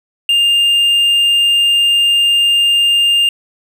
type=tone; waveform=triangle; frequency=2806 Hz; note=F7; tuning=8 cents sharp; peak=-7 dBFS; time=0.29-3.29 s; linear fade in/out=2 ms; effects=none